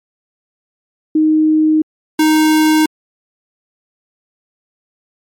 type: tone pair in turn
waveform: sine / square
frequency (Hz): 311.1 / 311.1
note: D#4 / D#4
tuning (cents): 0 / 0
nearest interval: unison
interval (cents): 0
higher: neither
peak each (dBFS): -8 / -9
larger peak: first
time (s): 1.15-1.82 / 2.19-2.86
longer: neither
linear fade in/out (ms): 5
effects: MP3 64 kbps